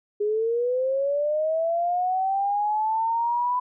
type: linear sweep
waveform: sine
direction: up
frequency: 409.7 to 999 Hz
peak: -21 dBFS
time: 0.2-3.6 s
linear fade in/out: 10 ms
effects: none